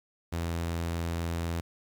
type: tone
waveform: sawtooth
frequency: 84.1 Hz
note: E2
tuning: 35 cents sharp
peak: -26 dBFS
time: 0.32-1.61 s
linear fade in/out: 10 ms
effects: 10-bit